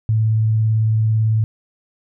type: tone with vibrato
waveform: sine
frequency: 110 Hz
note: A2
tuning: in tune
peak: -13 dBFS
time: 0.09-1.44 s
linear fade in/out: 0 ms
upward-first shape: sine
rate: 18 Hz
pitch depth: 16 cents each way
effects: none